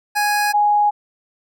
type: tone pair in turn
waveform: 25% pulse / sine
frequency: 830 / 830 Hz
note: G#5 / G#5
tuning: -1 / -1 cents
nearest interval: unison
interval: 0 cents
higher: neither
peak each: -12 dBFS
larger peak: neither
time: 0.15-0.53 / 0.53-0.91 s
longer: neither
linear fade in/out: 20 ms
effects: none